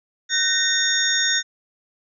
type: tone cluster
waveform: sine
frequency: 1519 / 1851 / 3639 / 5550 / 6640 Hz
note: F#6 / A#6 / A#7 / F8 / G#8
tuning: +45 / -13 / -42 / -12 / -1 cents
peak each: -26 / -23 / -22 / -27 / -24 dBFS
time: 0.29-1.43 s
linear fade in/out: 50 ms
effects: none